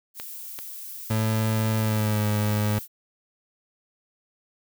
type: noise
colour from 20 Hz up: violet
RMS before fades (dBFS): -38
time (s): 0.14-2.88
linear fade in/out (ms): 50
type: clicks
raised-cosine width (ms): 0.2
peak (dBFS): -18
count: 2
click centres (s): 0.199 / 0.589
type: tone with pitch glide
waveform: 30% pulse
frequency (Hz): 110 to 105.34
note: A2 to G#2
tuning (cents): 0 to +25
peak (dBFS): -19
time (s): 1.1-2.79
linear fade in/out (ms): 5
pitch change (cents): -75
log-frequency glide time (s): 1.77-2.25
effects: none